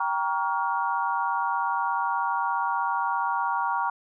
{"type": "chord", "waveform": "sine", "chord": "G half-diminished seventh", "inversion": "none", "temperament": "just", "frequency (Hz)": [784, 940.8, 1128.9, 1411.2], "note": ["G5", "Bb5", "Db6", "F6"], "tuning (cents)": [0, 16, 31, 18], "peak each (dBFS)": [-31, -26, -30, -32], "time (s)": [0, 3.9], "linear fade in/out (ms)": 5, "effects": []}